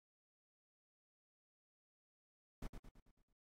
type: noise with echo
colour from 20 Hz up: brown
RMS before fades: -44 dBFS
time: 2.62-2.67 s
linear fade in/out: 5 ms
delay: 110 ms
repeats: 6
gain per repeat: -6 dB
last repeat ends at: 3.33 s
effects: AAC 48 kbps